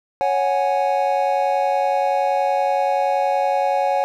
triangle chord, C# suspended fourth, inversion none, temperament equal, 554.4 / 740 / 830.6 Hz, C#5 / F#5 / G#5, 0 / 0 / 0 cents, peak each -19 dBFS, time 0.21-4.04 s, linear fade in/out 0 ms, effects none

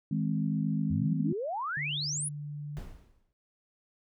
sine chord, Ab major, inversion second, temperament equal with one note detuned, 159.38 / 207.7 / 261.6 Hz, Eb3 / Ab3 / C4, +42 / 0 / 0 cents, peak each -30 / -31 / -34 dBFS, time 0.11-1.33 s, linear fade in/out 5 ms
sine exponential sweep, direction up, 81 to 10860 Hz, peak -31 dBFS, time 0.9-2.29 s, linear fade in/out 10 ms
sine tone, 146.83 Hz, D3, in tune, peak -36 dBFS, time 1.77-2.79 s, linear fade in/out 2 ms
brown noise with exponential decay, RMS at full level -37 dBFS, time 2.77-3.33 s, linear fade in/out 0 ms, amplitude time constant 120 ms
effects none

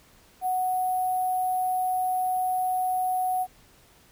sine tone with sample-and-hold, 740 Hz, F#5, in tune, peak -23 dBFS, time 0.41-3.47 s, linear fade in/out 50 ms, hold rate 11025 Hz, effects pink hiss -57 dBFS RMS until 4.11 s

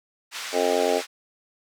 pink band-pass noise, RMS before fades -34 dBFS, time 0.31-1.07 s, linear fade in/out 50 ms, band 1500 to 6900 Hz, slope 12 dB/octave
harmonic tone, 88.9 Hz, F2, 31 cents sharp, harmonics 3 / 4 / 5 / 6 / 7 / 8 / 9, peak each -31 / -30 / -24 / -28 / -25 / -34 / -28 dBFS, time 0.52-1.02 s, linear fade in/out 50 ms
effects none

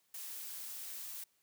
blue noise, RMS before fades -45 dBFS, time 0.14-1.24 s, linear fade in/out 5 ms, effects white hiss -75 dBFS RMS until 1.42 s + high-pass 80 Hz 12 dB/octave

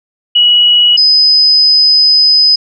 sine tone pair in turn, 2921 / 5025 Hz, F#7 / D#8, -23 / +16 cents, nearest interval major sixth, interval 939 cents, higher second, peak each -4 dBFS, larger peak neither, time 0.35-0.97 / 0.97-2.56 s, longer second, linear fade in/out 10 ms, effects none

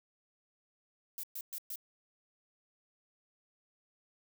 violet noise bursts, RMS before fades -41 dBFS, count 4, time 1.18-1.756 s, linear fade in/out 0 ms, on 54 ms, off 120 ms, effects none

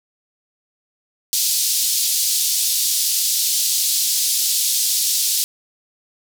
pink band-pass noise, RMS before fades -19 dBFS, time 1.33-5.44 s, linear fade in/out 0 ms, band 4100 to 16000 Hz, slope 24 dB/octave, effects none

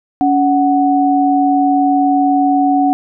sine tone pair together, 281.7 / 742 Hz, C#4 / F#5, +28 / +5 cents, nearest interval octave + perfect fourth, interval 1677 cents, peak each -12 dBFS, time 0.21-2.93 s, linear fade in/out 0 ms, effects none

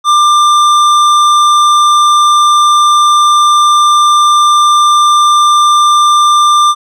sine tone with hard clipping, 1191 Hz, D6, 24 cents sharp, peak -6 dBFS, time 0.04-6.75 s, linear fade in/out 50 ms, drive 12 dB, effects none

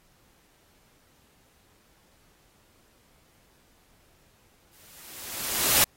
white noise with exponential growth, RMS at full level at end -18 dBFS, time 4.73-5.84 s, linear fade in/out 0 ms, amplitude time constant 240 ms, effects pink hiss -63 dBFS RMS until 5.96 s + AAC 48 kbps

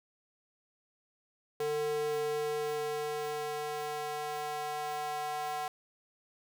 square tone with high-pass filter sweep, 149.7 Hz, D3, 33 cents sharp, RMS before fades -35 dBFS, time 1.6-5.68 s, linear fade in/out 2 ms, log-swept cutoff 420 to 760 Hz, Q 3.2, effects none

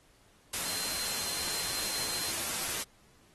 sine tone in noise, 4137 Hz, C8, 20 cents flat, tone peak -40 dBFS, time 0.65-2.31 s, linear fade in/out 5 ms, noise white, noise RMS -34 dBFS, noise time 0.53-2.83 s, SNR -9 dB, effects pink hiss -64 dBFS RMS until 3.34 s + AAC 32 kbps

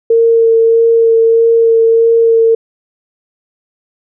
sine tone with vibrato, 456.7 Hz, A#4, 36 cents flat, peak -5 dBFS, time 0.1-2.55 s, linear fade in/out 5 ms, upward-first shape sine, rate 1.6 Hz, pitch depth 12 cents each way, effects none

